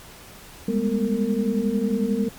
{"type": "tone cluster", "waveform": "sine", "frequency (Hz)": [200, 211.1, 244.5, 457.9], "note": ["G3", "G#3", "B3", "A#4"], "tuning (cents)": [35, 29, -17, -31], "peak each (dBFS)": [-25, -24, -26, -27], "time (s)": [0.68, 2.29], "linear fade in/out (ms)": 5, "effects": ["pink hiss -44 dBFS RMS until 2.38 s", "MP3 96 kbps"]}